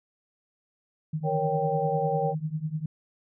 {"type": "tone with tremolo", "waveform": "sine", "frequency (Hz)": 155.56, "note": "D#3", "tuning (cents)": 0, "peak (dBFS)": -24, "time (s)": [1.13, 2.86], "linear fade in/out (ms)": 5, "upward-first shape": "triangle", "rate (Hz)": 10, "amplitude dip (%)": 95}
{"type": "chord", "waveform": "sine", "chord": "G diminished", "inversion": "first", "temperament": "equal", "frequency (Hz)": [466.2, 554.4, 784], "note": ["Bb4", "Db5", "G5"], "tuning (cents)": [0, 0, 0], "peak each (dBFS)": [-29, -30, -28], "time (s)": [1.23, 2.35], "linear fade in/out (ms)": 50}
{"effects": []}